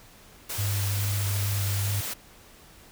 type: noise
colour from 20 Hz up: white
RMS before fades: -33 dBFS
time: 0.49-2.14 s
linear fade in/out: 10 ms
type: tone with vibrato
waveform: sine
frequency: 99.8 Hz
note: G2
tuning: 32 cents sharp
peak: -25 dBFS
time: 0.58-2.01 s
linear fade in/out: 10 ms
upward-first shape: sine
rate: 2.4 Hz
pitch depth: 17 cents each way
effects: pink hiss -52 dBFS RMS until 2.91 s